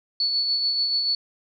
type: tone with tremolo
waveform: sine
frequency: 4435 Hz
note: C#8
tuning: in tune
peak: -19 dBFS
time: 0.2-1.15 s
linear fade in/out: 2 ms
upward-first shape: sine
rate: 6.9 Hz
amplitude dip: 35%
effects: none